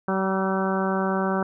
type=harmonic tone with a mistuned harmonic; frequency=191 Hz; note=G3; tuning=45 cents flat; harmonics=1 / 2 / 3 / 4 / 5 / 6 / 7 / 8; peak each=-25 / -28 / -30 / -31 / -32 / -33 / -33 / -34 dBFS; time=0.08-1.43 s; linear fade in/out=2 ms; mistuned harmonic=6; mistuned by=+21 cents; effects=none